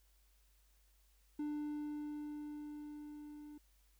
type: tone with level ramp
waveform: triangle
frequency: 297.3 Hz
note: D4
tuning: 21 cents sharp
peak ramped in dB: -35 to -48 dBFS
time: 1.39-3.58 s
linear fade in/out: 5 ms
effects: added 50 Hz sine -68 dBFS peak until 3.99 s + white hiss -75 dBFS RMS until 3.99 s